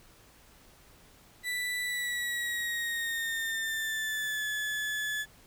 35% pulse tone with pitch glide, 1975.5 to 1719.8 Hz, B6 to A6, 0 to -40 cents, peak -29 dBFS, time 1.43-5.26 s, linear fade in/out 50 ms, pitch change -240 cents, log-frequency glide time 1.83-4.47 s, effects pink hiss -58 dBFS RMS until 5.46 s

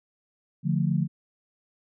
sine chord, D minor, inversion none, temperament equal, 146.83 / 174.61 / 220 Hz, D3 / F3 / A3, 0 / 0 / 0 cents, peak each -25 / -25 / -30 dBFS, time 0.63-1.08 s, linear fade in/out 50 ms, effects none

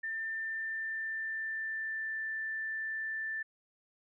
sine tone with pitch glide, 1792 to 1769.4 Hz, A6 to A6, +31 to +9 cents, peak -34 dBFS, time 0.03-3.43 s, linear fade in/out 10 ms, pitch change -22 cents, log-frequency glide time 0.2-2.2 s, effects none

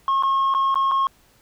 sine tone with dropouts, 1083 Hz, C#6, 41 cents flat, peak -14 dBFS, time 0.08-1.07 s, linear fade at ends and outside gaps 1 ms, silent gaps 0.225-0.234 / 0.54-0.548 / 0.744-0.756 / 0.913-0.917 s, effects tanh soft clip ceiling -16 dBFS + pink hiss -57 dBFS RMS until 1.41 s

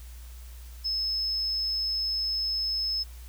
sine tone, 5200 Hz, E8, 24 cents flat, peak -26 dBFS, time 0.84-3.04 s, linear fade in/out 20 ms, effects added 60 Hz sine -41 dBFS peak until 3.28 s + white hiss -54 dBFS RMS until 3.28 s

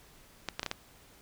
clicks, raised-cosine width 0.2 ms, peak -15 dBFS, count 5, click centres 0.487 / 0.595 / 0.631 / 0.663 / 0.714 s, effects pink hiss -58 dBFS RMS until 1.21 s

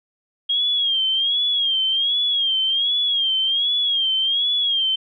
sine tone with vibrato, 3250 Hz, G#7, 38 cents flat, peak -17 dBFS, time 0.49-4.96 s, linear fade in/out 10 ms, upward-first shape sine, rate 1.3 Hz, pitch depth 89 cents each way, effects none

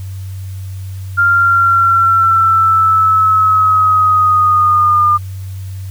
sine linear sweep, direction down, 1396.9 to 1203 Hz, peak -7 dBFS, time 1.17-5.18 s, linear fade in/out 20 ms, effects added 95 Hz sine -22 dBFS peak until 5.9 s + white hiss -43 dBFS RMS until 5.9 s

